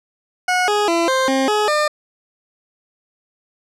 20% pulse tone with pitch steps, 729 / 415.9 / 337 / 524 / 266.7 / 421.9 / 602 Hz, F#5 / G#4 / E4 / C5 / C4 / G#4 / D5, -26 / +2 / +38 / +2 / +33 / +27 / +43 cents, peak -10 dBFS, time 0.48-1.88 s, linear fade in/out 5 ms, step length 200 ms, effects low-pass 8000 Hz 12 dB/octave

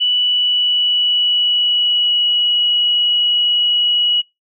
sine tone with pitch glide, 2960 to 2918 Hz, F#7 to F#7, 0 to -25 cents, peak -12 dBFS, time 0-4.22 s, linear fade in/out 20 ms, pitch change -25 cents, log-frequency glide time 0.16-2.6 s, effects noise-tail reverb RT60 0.2 s tail -26 dB re dry

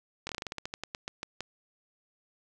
slowing click train, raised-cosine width 0.2 ms, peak -18 dBFS, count 16, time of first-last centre 0.27-1.407 s, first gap 22 ms, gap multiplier 1.16, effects none

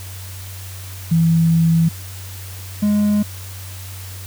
sine / triangle tone pair in turn, 164.81 / 207.6 Hz, E3 / G#3, 0 / 0 cents, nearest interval major third, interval 400 cents, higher second, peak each -11 dBFS, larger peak neither, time 1.11-1.89 / 2.82-3.23 s, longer first, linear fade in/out 10 ms, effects added 94 Hz sine -31 dBFS peak until 4.26 s + white hiss -37 dBFS RMS until 4.26 s

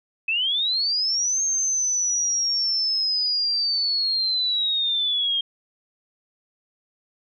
sine linear two-way sweep, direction up then down, 2545 to 6420 to 3204 Hz, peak -20 dBFS, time 0.28-5.41 s, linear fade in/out 5 ms, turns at 1.42 s, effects none

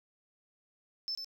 triangle tone with echo, 5274 Hz, E8, in tune, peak -30 dBFS, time 1.08-1.15 s, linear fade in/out 0 ms, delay 95 ms, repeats 1, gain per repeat -7 dB, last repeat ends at 1.245 s, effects tanh soft clip ceiling -31 dBFS + 11-bit

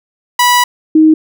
sawtooth / sine tone pair in turn, 980 / 313.7 Hz, B5 / D#4, -14 / +14 cents, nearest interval octave + minor sixth, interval 1972 cents, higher first, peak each -3 dBFS, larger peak neither, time 0.39-0.64 / 0.95-1.14 s, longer first, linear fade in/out 5 ms, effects none

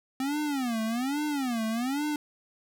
square tone with vibrato, 257.6 Hz, C4, 27 cents flat, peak -28 dBFS, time 0.2-2.16 s, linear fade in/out 2 ms, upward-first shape sine, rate 1.2 Hz, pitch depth 270 cents each way, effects none

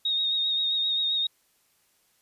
sine tone with vibrato, 3729 Hz, A#7, in tune, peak -23 dBFS, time 0.05-1.27 s, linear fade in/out 5 ms, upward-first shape sine, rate 7.6 Hz, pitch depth 29 cents each way, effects white hiss -67 dBFS RMS until 2.21 s + resampled to 32000 Hz

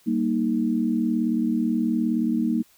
sine chord, Eb major, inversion first, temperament just, 194.45 / 233.3 / 311.1 Hz, G3 / Bb3 / Eb4, -14 / +2 / 0 cents, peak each -28 / -22 / -26 dBFS, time 0.06-2.63 s, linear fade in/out 20 ms, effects white hiss -58 dBFS RMS until 2.77 s

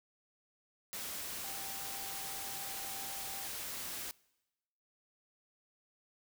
sine tone in noise, 784 Hz, G5, in tune, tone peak -50 dBFS, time 1.44-3.47 s, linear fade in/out 0 ms, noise white, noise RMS -42 dBFS, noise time 0.93-4.11 s, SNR -11 dB, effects noise-tail reverb RT60 1.0 s tail -24 dB re dry

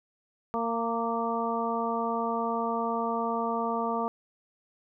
harmonic tone with a mistuned harmonic, 230 Hz, A#3, 23 cents flat, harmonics 1 / 2 / 3 / 4 / 5, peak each -33 / -33 / -33 / -33 / -33 dBFS, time 0.54-4.08 s, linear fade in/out 0 ms, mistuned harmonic 5, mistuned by +26 cents, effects none

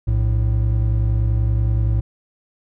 triangle tone pair together, 59.49 / 110 Hz, A#1 / A2, +36 / 0 cents, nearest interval major seventh, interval 1064 cents, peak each -16 dBFS, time 0.07-2.01 s, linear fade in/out 10 ms, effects none

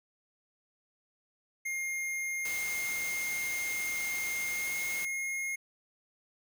square tone with pitch glide, 2127 to 2146 Hz, C7 to C7, +28 to +43 cents, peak -33 dBFS, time 1.65-5.56 s, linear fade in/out 10 ms, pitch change +15 cents, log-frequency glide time 4.52-4.76 s
white noise, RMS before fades -41 dBFS, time 2.45-5.05 s, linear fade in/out 2 ms
effects none

